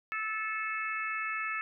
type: harmonic tone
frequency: 436.4 Hz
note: A4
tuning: 14 cents flat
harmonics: 3 / 4 / 5 / 6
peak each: -36 / -37 / -38 / -39 dBFS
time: 0.12-1.61 s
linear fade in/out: 0 ms
effects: none